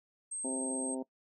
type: tone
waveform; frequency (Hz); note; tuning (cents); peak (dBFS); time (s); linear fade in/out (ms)
sine; 8372; C9; 0; -37; 0.31-0.95; 10
type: harmonic tone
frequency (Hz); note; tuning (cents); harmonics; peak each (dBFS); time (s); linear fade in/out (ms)
130.6; C3; -3; 2 / 3 / 4 / 5 / 6 / 7; -36 / -43 / -43 / -46 / -51 / -50; 0.44-1.03; 10
effects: noise-tail reverb RT60 0.1 s tail -20 dB re dry